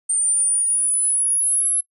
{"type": "linear sweep", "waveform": "sine", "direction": "up", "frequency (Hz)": [8870, 11020], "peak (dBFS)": -16, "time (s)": [0.09, 1.81], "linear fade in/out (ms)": 10, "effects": ["noise-tail reverb RT60 0.1 s tail -21 dB re dry"]}